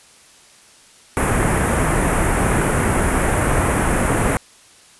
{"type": "band-stop noise", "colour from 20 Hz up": "pink", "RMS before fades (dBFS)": -17, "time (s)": [1.17, 4.37], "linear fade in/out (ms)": 0, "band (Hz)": [2100, 9600], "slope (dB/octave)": 24, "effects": ["white hiss -48 dBFS RMS until 4.99 s", "resampled to 24000 Hz"]}